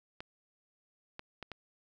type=clicks; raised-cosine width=0.3 ms; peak=-26 dBFS; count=4; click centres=0.205 / 1.194 / 1.427 / 1.517 s; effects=none